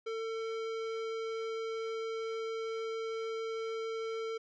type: tone with hard clipping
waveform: sine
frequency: 448.9 Hz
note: A4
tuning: 35 cents sharp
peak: -37 dBFS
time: 0.06-4.38 s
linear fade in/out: 10 ms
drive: 16 dB
effects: resampled to 22050 Hz